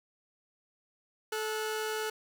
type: tone pair together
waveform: sawtooth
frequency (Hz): 435.2 / 1463.8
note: A4 / F#6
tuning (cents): -19 / -19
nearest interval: octave + major sixth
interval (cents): 2100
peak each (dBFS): -29 / -35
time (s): 1.32-2.1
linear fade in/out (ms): 5
effects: none